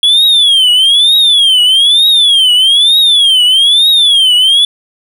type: tone with vibrato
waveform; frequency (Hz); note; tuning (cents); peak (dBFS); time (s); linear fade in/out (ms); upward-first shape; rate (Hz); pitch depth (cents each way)
triangle; 3332; G#7; +5; -3; 0.03-4.65; 2; triangle; 1.1; 240
effects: none